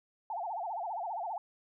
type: tone with vibrato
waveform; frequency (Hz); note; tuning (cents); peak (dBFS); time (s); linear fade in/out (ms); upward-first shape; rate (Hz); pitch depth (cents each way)
sine; 783; G5; -2; -34; 0.3-1.38; 2; sine; 15; 250
effects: none